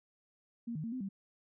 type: tone with pitch steps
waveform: sine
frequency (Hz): 233.9 / 155 / 228.4 / 256.8 / 195.1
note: A#3 / D#3 / A#3 / C4 / G3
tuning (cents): +6 / -6 / -35 / -32 / -8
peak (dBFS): -36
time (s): 0.67-1.09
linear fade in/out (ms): 10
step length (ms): 84
effects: none